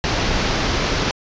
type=low-pass noise; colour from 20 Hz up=pink; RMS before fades=-20 dBFS; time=0.04-1.11 s; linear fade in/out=0 ms; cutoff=6100 Hz; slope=48 dB/octave; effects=resampled to 16000 Hz